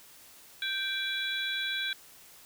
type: harmonic tone with a mistuned harmonic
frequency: 784 Hz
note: G5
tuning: in tune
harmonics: 2 / 3 / 4 / 5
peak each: -34 / -38 / -35 / -36 dBFS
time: 0.62-1.93 s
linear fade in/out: 2 ms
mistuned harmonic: 4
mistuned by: +130 cents
effects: white hiss -54 dBFS RMS until 2.45 s